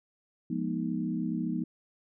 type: chord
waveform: sine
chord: F half-diminished seventh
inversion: none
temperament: equal with one note detuned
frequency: 174.61 / 207.7 / 241.6 / 311.1 Hz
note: F3 / Ab3 / Cb4 / Eb4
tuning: 0 / 0 / -38 / 0 cents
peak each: -34 / -36 / -33 / -35 dBFS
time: 0.5-1.64 s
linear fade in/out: 5 ms
effects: none